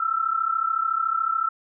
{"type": "tone pair together", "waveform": "sine", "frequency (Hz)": [1312.2, 1346], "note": ["E6", "E6"], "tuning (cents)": [-8, 36], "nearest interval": "unison", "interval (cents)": 44, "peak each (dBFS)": -24, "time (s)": [0, 1.49], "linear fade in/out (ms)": 5, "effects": []}